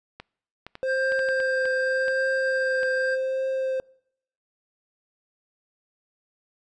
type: clicks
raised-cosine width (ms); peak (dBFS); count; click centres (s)
0.3; -22; 10; 0.2 / 0.666 / 0.754 / 1.121 / 1.192 / 1.288 / 1.402 / 1.655 / 2.082 / 2.832
type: tone with vibrato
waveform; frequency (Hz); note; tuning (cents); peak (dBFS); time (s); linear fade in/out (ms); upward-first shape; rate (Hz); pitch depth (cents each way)
triangle; 523.3; C5; 0; -22; 0.83-3.8; 0; triangle; 0.85; 20
type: tone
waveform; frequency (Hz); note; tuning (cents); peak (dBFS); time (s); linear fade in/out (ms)
triangle; 1587; G6; +21; -24; 0.85-3.18; 50
effects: noise-tail reverb RT60 0.7 s tail -26 dB re dry + resampled to 22050 Hz